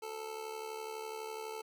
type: tone with amplitude modulation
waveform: 25% pulse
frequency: 440 Hz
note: A4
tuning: in tune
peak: -34 dBFS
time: 0.02-1.62 s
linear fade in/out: 10 ms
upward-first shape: sine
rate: 72 Hz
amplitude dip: 60%
effects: none